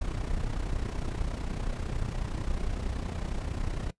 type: noise with amplitude modulation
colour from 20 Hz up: brown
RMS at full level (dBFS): -29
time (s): 0.01-3.91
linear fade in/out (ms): 10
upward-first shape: sine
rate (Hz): 30.9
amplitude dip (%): 65
effects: noise-tail reverb RT60 0.1 s tail -19 dB re dry + resampled to 22050 Hz